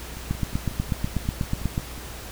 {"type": "two click trains", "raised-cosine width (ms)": 5, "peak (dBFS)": [-24, -11], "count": [11, 13], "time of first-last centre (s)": [[0.17, 1.978], [0.31, 1.779]], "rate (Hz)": [5.53, 8.17], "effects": ["added 60 Hz sine -39 dBFS peak until 2.31 s", "pink hiss -39 dBFS RMS until 2.31 s"]}